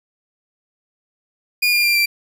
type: tone with pitch steps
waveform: 30% pulse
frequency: 2431 / 2406 / 2381 / 2356 Hz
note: D#7 / D7 / D7 / D7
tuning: -41 / +41 / +23 / +5 cents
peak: -11 dBFS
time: 1.62-2.06 s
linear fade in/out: 10 ms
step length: 110 ms
effects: none